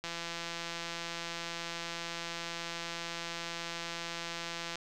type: click train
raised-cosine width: 0.2 ms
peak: -21 dBFS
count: 798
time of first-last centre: 0.04-4.756 s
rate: 169 Hz
effects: none